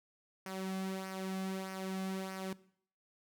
sawtooth tone with flanger, 190 Hz, F#3, 46 cents sharp, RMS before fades -40 dBFS, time 0.46-2.53 s, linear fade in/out 2 ms, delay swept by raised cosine 0.26 to 2.16 ms, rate 1.6 Hz, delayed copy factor -0.55, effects noise-tail reverb RT60 0.6 s tail -19 dB re dry

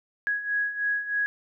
sine beating tone pair, 1661.2 / 1664.4 Hz, G#6 / G#6, 0 / +3 cents, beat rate 3.2 Hz, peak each -31 / -26 dBFS, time 0.27-1.26 s, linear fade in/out 0 ms, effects none

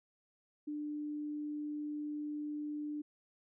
sine tone, 297.6 Hz, D4, 23 cents sharp, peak -37 dBFS, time 0.67-3.02 s, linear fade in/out 10 ms, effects none

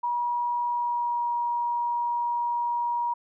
sine tone with pitch glide, 961 to 953.3 Hz, B5 to A#5, -48 to +39 cents, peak -24 dBFS, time 0.03-3.14 s, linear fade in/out 10 ms, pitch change -13 cents, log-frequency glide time 0.68-1.28 s, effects none

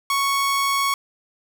sawtooth tone, 1108.7 Hz, C#6, in tune, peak -15 dBFS, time 0.1-0.94 s, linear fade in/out 2 ms, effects none

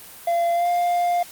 triangle tone with pitch glide, 685 to 702.2 Hz, F5 to F5, -34 to +9 cents, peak -16 dBFS, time 0.27-1.23 s, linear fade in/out 5 ms, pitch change +43 cents, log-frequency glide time 0.53-0.67 s, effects white hiss -42 dBFS RMS until 1.31 s + Opus 32 kbps

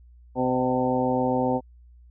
harmonic tone with a mistuned harmonic, 127.7 Hz, C3, 42 cents flat, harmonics 1 / 2 / 3 / 4 / 5 / 6 / 7, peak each -33 / -25 / -32 / -26 / -33 / -29 / -30 dBFS, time 0.35-1.61 s, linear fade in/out 50 ms, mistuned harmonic 5, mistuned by -56 cents, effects added 60 Hz sine -48 dBFS peak until 2.1 s

